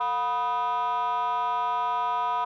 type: tone with frequency modulation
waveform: sine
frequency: 982 Hz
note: B5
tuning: 10 cents flat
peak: -21 dBFS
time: 0-2.45 s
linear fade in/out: 10 ms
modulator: 266 Hz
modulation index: 0.91
effects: tanh soft clip ceiling -23 dBFS